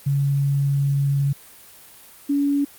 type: tone pair in turn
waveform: sine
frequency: 140 / 283.6 Hz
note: C#3 / C#4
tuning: +18 / +40 cents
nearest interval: octave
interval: 1222 cents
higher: second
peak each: -17 dBFS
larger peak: neither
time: 0.06-1.33 / 2.29-2.65 s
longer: first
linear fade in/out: 10 ms
effects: white hiss -46 dBFS RMS until 2.78 s + Opus 32 kbps